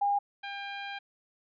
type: tone pair in turn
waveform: sine / 15% pulse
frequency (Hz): 810 / 800.2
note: G#5 / G5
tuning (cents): -43 / +35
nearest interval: unison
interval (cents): 22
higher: first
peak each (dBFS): -24 / -30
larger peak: first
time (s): 0.01-0.19 / 0.43-0.99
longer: second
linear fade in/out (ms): 10
effects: resampled to 11025 Hz